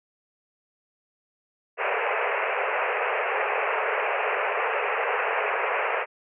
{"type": "band-pass noise", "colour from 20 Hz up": "pink", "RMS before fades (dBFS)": -26, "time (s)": [1.77, 6.06], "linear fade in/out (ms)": 50, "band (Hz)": [410, 2700], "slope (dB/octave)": 96, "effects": []}